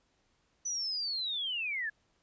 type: linear sweep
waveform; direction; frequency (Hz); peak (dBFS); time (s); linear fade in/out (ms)
sine; down; 6010 to 1661.2; -32; 0.65-1.9; 10
effects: pink hiss -73 dBFS RMS until 2.22 s + resampled to 16000 Hz